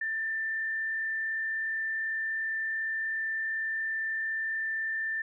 sine tone with frequency modulation, 1782 Hz, A6, 22 cents sharp, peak -29 dBFS, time 0.01-5.22 s, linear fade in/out 5 ms, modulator 37.4 Hz, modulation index 0.37, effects none

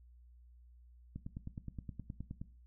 click train, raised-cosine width 5 ms, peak -30 dBFS, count 13, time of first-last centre 1.16-2.415 s, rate 9.56 Hz, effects noise-tail reverb RT60 0.4 s tail -17 dB re dry + added 60 Hz sine -57 dBFS peak until 2.66 s

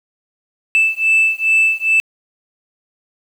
sine beating tone pair, 2637 / 2639.4 Hz, E7 / E7, 0 / +2 cents, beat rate 2.4 Hz, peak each -13 dBFS, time 0.75-2 s, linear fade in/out 0 ms, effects tanh soft clip ceiling -7 dBFS + 7-bit

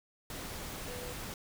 sine tone in noise, 493.9 Hz, B4, in tune, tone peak -44 dBFS, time 0.88-1.13 s, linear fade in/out 2 ms, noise pink, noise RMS -42 dBFS, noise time 0.3-1.34 s, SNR -5 dB, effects none

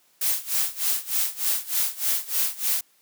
blue noise with tremolo, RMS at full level -22 dBFS, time 0.21-2.81 s, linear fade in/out 5 ms, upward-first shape sine, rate 3.3 Hz, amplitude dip 90%, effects white hiss -62 dBFS RMS until 3.01 s + high-pass 150 Hz 12 dB/octave

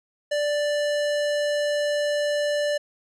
square tone with low-pass filter, 587.3 Hz, D5, in tune, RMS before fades -24 dBFS, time 0.31-2.78 s, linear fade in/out 10 ms, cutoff 7600 Hz, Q 0.7, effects none

